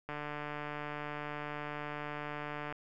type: click train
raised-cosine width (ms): 0.5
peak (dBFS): -25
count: 391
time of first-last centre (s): 0.09-2.725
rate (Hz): 148
effects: none